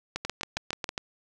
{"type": "two click trains", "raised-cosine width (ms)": 0.2, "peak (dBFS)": [-14, -13], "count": [5, 7], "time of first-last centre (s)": [[0.25, 0.891], [0.16, 0.979]], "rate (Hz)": [6.24, 7.33], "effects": []}